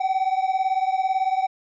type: beating tone pair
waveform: triangle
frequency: 755 / 773 Hz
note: F#5 / G5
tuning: +35 / -24 cents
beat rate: 18 Hz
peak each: -20 / -22 dBFS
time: 0-1.47 s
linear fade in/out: 10 ms
effects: resampled to 16000 Hz